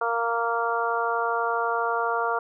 harmonic tone, 232.1 Hz, A#3, 7 cents flat, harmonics 2 / 3 / 4 / 5 / 6, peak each -29 / -29 / -29 / -29 / -29 dBFS, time 0.01-2.39 s, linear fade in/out 5 ms, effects none

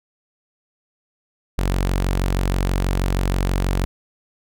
sawtooth tone, 46.25 Hz, F#1, in tune, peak -14 dBFS, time 1.58-3.85 s, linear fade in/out 0 ms, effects none

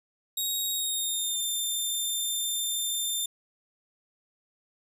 15% pulse tone with pitch glide, 3776 to 3587 Hz, A#7 to A7, +22 to +33 cents, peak -21 dBFS, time 0.37-3.26 s, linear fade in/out 5 ms, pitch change -89 cents, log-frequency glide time 0.73-1.43 s, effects none

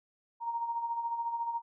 sine tone with tremolo, 932.3 Hz, A#5, in tune, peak -29 dBFS, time 0.4-1.62 s, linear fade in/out 50 ms, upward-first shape sine, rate 14 Hz, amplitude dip 55%, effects none

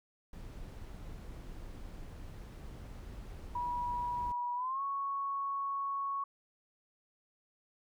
brown noise, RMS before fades -46 dBFS, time 0.33-4.32 s, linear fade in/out 2 ms
sine tone with pitch glide, 970 to 1107.8 Hz, B5 to C#6, -31 to -1 cents, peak -33 dBFS, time 3.55-6.24 s, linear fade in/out 5 ms, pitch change +230 cents, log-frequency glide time 4.55-4.82 s
effects none

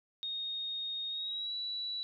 sine tone with pitch glide, 3714 to 3935 Hz, A#7 to B7, -7 to -7 cents, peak -35 dBFS, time 0.23-2.03 s, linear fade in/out 0 ms, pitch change +100 cents, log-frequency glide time 1.09-1.55 s, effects none

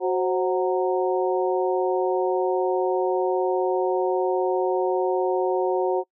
harmonic tone with a mistuned harmonic, 185 Hz, F#3, in tune, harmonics 2 / 3 / 4 / 5, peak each -22 / -26 / -28 / -30 dBFS, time 0-6.04 s, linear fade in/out 50 ms, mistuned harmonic 3, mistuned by -76 cents, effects noise-tail reverb RT60 0.1 s tail -25 dB re dry

